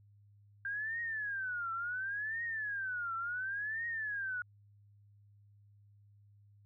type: tone with vibrato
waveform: sine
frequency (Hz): 1586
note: G6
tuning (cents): +20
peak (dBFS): -35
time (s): 0.65-4.42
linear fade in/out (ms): 2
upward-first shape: triangle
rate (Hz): 0.7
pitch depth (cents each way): 300
effects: added 102 Hz sine -60 dBFS peak until 6.65 s